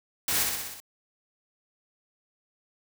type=noise with echo; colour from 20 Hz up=white; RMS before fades=-27 dBFS; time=0.28-0.43 s; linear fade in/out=2 ms; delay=62 ms; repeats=6; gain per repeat=-3 dB; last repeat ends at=0.802 s; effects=none